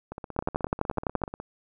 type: two click trains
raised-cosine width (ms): 1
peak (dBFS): -22 / -10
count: 22 / 11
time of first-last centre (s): 0.12-1.4 / 0.39-1.237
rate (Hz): 16.4 / 11.8
effects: none